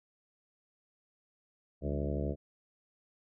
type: harmonic tone with a mistuned harmonic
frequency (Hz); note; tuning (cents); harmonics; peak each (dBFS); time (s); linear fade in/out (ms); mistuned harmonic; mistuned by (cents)
72.3; D2; -27; 1 / 2 / 3 / 4 / 5 / 6 / 7 / 8 / 9; -35 / -38 / -40 / -41 / -42 / -43 / -43 / -44 / -45; 1.81-2.36; 50; 3; -83
effects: none